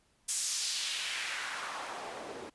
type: noise with band-pass filter sweep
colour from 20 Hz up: white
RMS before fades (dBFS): -37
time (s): 0.28-2.5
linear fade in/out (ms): 10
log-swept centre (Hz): 8200 to 350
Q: 1.4
effects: pink hiss -70 dBFS RMS until 2.54 s + resampled to 24000 Hz